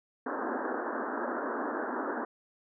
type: band-pass noise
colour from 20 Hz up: pink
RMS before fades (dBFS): -34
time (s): 0.26-2.25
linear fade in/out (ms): 5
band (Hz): 230 to 1700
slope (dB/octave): 96
effects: none